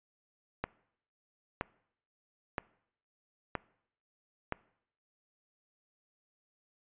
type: click train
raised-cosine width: 0.5 ms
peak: -17 dBFS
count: 5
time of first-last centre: 0.64-4.523 s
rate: 1.03 Hz
effects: noise-tail reverb RT60 0.7 s tail -22 dB re dry + resampled to 8000 Hz